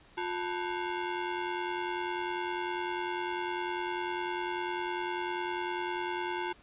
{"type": "ring-modulated tone", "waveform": "sawtooth", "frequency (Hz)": 620, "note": "D#5", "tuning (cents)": -6, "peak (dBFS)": -25, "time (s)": [0.17, 6.53], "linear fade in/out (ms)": 10, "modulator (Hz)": 265, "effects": ["pink hiss -59 dBFS RMS until 6.62 s", "resampled to 8000 Hz"]}